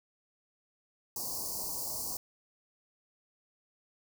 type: band-stop noise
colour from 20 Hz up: white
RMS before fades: -37 dBFS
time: 1.16-2.17 s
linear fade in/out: 2 ms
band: 1100 to 4400 Hz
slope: 96 dB/octave
effects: none